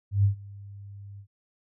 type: tone with ADSR envelope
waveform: sine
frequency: 100 Hz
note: G2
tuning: 35 cents sharp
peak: -16 dBFS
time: 0.11-1.27 s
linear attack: 130 ms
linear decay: 110 ms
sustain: -24 dB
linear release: 79 ms
effects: none